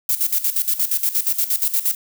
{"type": "noise with tremolo", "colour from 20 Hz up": "violet", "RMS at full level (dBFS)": -18, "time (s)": [0.09, 1.95], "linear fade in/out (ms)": 2, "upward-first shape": "square", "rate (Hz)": 8.5, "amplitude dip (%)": 75, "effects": []}